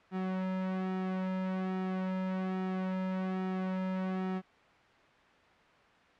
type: tone with flanger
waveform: sawtooth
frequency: 187.1 Hz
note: F#3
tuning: 20 cents sharp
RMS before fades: -34 dBFS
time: 0.11-4.42 s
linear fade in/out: 50 ms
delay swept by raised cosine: 1.9 to 2.71 ms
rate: 1.2 Hz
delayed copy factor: -0.7
effects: white hiss -60 dBFS RMS until 6.19 s + low-pass 2000 Hz 12 dB/octave